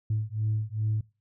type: beating tone pair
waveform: sine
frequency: 106.9 / 109.4 Hz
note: A2 / A2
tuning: -49 / -9 cents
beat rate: 2.5 Hz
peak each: -28 / -28 dBFS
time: 0.1-1.01 s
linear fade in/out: 5 ms
effects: noise-tail reverb RT60 0.3 s tail -23 dB re dry + tanh soft clip ceiling -20 dBFS